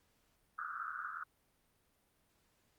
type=band-pass noise; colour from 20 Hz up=white; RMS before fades=-43 dBFS; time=0.58-1.24 s; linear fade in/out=10 ms; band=1200 to 1500 Hz; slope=96 dB/octave; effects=pink hiss -75 dBFS RMS until 2.78 s + Opus 48 kbps